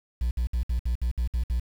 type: tone bursts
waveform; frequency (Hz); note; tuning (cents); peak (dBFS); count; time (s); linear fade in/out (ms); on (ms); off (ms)
sine; 59.9; A#1; +48; -20; 9; 0.21-1.598; 5; 100; 61
effects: tanh soft clip ceiling -22 dBFS + 8-bit